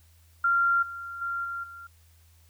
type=tone with level steps; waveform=sine; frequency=1384 Hz; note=F6; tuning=16 cents flat; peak=-20 / -35 / -28 / -31 / -41 dBFS; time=0.44-1.87 s; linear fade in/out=5 ms; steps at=0.82 / 1.21 / 1.44 / 1.63 s; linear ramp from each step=10 ms; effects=added 82 Hz sine -56 dBFS peak until 2.49 s + white hiss -64 dBFS RMS until 2.49 s